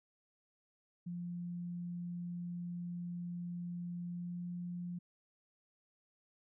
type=tone with pitch glide; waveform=sine; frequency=174.61 to 175.82 Hz; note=F3 to F3; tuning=0 to +12 cents; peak=-39 dBFS; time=1.06-4.99 s; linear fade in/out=10 ms; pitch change=+12 cents; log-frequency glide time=4.07-4.46 s; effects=none